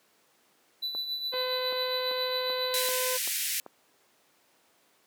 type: tone with tremolo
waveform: triangle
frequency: 3975 Hz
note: B7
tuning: 10 cents sharp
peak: -27 dBFS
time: 0.82-2.89 s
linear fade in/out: 10 ms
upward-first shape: triangle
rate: 7.3 Hz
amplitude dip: 60%
type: click train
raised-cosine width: 1 ms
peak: -27 dBFS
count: 8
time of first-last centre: 0.95-3.663 s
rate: 2.58 Hz
type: harmonic tone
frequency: 508 Hz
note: B4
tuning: 49 cents sharp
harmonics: 1 / 2 / 3 / 4 / 5 / 6 / 7 / 8 / 9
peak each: -31 / -37 / -41 / -43 / -45 / -47 / -48 / -49 / -50 dBFS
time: 1.32-3.18 s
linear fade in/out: 20 ms
type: band-pass noise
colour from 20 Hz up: white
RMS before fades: -31 dBFS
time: 2.74-3.6 s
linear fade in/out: 0 ms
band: 1700 to 16000 Hz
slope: 48 dB/octave
effects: pink hiss -65 dBFS RMS until 5.06 s + high-pass 300 Hz 12 dB/octave